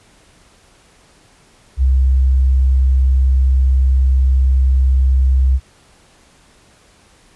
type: tone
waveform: sine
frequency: 65.41 Hz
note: C2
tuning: in tune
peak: -9 dBFS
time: 1.77-5.6 s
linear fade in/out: 50 ms
effects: pink hiss -50 dBFS RMS until 7.35 s + resampled to 24000 Hz